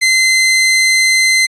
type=tone; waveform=sawtooth; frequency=2064 Hz; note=C7; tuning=24 cents flat; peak=-5 dBFS; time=0.01-1.47 s; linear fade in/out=20 ms; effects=resampled to 22050 Hz